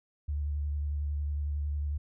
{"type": "tone with vibrato", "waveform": "sine", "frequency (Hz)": 73.1, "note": "D2", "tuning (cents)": -7, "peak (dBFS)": -29, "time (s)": [0.28, 1.98], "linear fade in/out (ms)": 10, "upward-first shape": "square", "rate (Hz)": 11, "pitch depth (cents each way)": 20, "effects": []}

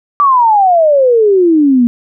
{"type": "exponential sweep", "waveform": "sine", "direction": "down", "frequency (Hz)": [1178, 232.1], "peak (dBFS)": -5, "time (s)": [0.2, 1.87], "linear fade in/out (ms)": 0, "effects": []}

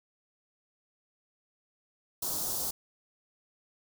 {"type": "band-stop noise", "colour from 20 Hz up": "white", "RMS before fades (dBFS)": -33, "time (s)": [2.22, 2.71], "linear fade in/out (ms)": 5, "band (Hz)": [1100, 4400], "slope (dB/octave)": 24, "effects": []}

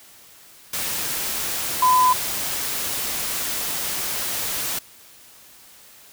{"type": "tone in noise", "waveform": "sine", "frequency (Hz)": 1008, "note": "B5", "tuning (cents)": 35, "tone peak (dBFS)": -13, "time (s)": [1.82, 2.13], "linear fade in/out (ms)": 5, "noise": "white", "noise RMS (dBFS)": -26, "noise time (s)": [0.73, 4.79], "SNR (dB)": 10, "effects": ["white hiss -48 dBFS RMS until 6.12 s"]}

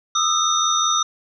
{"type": "tone cluster", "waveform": "sine", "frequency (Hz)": [1225, 1310, 3672, 5930], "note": ["D#6", "E6", "A#7", "F#8"], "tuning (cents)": [-27, -11, -27, 3], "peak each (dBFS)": -22, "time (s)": [0.15, 1.03], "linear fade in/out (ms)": 5, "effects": []}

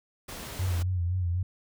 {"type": "noise", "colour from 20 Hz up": "pink", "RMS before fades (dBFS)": -40, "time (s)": [0.28, 0.83], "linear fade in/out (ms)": 10}
{"type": "tone with vibrato", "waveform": "sine", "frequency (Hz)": 89.4, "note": "F2", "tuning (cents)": 41, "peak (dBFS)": -25, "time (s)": [0.59, 1.43], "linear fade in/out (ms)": 5, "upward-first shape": "sine", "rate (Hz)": 3.9, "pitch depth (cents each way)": 68}
{"effects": []}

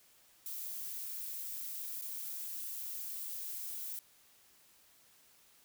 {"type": "noise with dropouts", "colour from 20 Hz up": "violet", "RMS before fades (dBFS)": -42, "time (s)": [0.46, 3.99], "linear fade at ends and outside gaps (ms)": 0, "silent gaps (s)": [2.013, 2.021], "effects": ["white hiss -65 dBFS RMS until 5.64 s"]}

